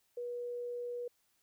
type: tone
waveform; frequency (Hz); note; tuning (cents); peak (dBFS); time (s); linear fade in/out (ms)
sine; 484.2; B4; -34; -37; 0.17-1.08; 5
effects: white hiss -75 dBFS RMS until 1.42 s